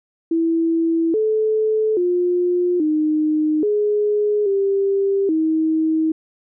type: tone with pitch steps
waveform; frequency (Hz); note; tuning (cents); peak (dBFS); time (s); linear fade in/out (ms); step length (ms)
sine; 329.6 / 434.4 / 355.4 / 307.6 / 417.6 / 394.2 / 317.6; E4 / A4 / F4 / D#4 / G#4 / G4 / D#4; 0 / -22 / +30 / -20 / +10 / +10 / +36; -15; 0.31-6.12; 5; 830
effects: none